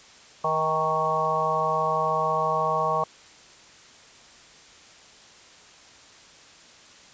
harmonic tone with a mistuned harmonic, 158 Hz, D#3, 27 cents sharp, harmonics 1 / 3 / 4 / 5 / 6 / 7, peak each -35 / -31 / -28 / -29 / -30 / -25 dBFS, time 0.44-3.04 s, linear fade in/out 5 ms, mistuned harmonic 6, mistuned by -40 cents, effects white hiss -50 dBFS RMS until 7.13 s + resampled to 16000 Hz

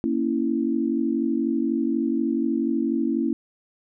sine chord, A# diminished, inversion none, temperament equal, 233.1 / 277.2 / 329.6 Hz, A#3 / C#4 / E4, 0 / 0 / 0 cents, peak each -25 dBFS, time 0.04-3.33 s, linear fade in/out 0 ms, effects none

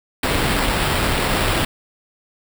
pink noise with sample-and-hold, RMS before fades -19 dBFS, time 0.23-1.65 s, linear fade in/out 5 ms, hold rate 6300 Hz, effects none

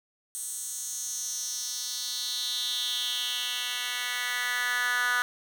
10% pulse tone with high-pass filter sweep, 246.1 Hz, B3, 6 cents flat, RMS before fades -31 dBFS, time 0.35-5.22 s, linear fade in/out 0 ms, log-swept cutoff 8400 to 1500 Hz, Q 3.6, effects none

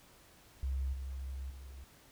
sine tone with level steps, 66.6 Hz, C2, 31 cents sharp, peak -32 / -38 / -46 dBFS, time 0.63-1.84 s, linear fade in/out 0 ms, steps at 0.93 / 1.5 s, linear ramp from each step 5 ms, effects pink hiss -61 dBFS RMS until 2.11 s

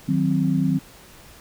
sine chord, C diminished, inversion first, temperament equal, 155.56 / 185 / 261.6 Hz, Eb3 / Gb3 / C4, 0 / 0 / 0 cents, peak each -22 dBFS, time 0.08-0.79 s, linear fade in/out 10 ms, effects pink hiss -47 dBFS RMS until 1.4 s

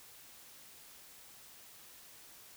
silence, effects white hiss -56 dBFS RMS until 2.56 s

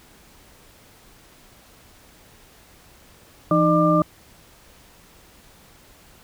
sine tone cluster, 168.5 / 308.4 / 605 / 1192 Hz, E3 / D#4 / D#5 / D6, +38 / -15 / -49 / +25 cents, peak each -20 dBFS, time 3.51-4.02 s, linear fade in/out 2 ms, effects pink hiss -51 dBFS RMS until 6.23 s

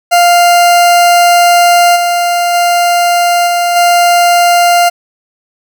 40% pulse tone with level steps, 698.5 Hz, F5, in tune, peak -3 / -8 / -6 / -8 / -4 dBFS, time 0.11-4.9 s, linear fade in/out 20 ms, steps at 1.95 / 2.53 / 3.46 / 3.75 s, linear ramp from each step 20 ms, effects none

